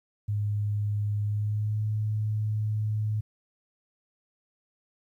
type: tone with pitch glide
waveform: sine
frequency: 103.83 to 107.12 Hz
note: G#2 to A2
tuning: 0 to -46 cents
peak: -25 dBFS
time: 0.28-3.21 s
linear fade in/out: 10 ms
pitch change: +54 cents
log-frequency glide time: 1.23-1.83 s
effects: 11-bit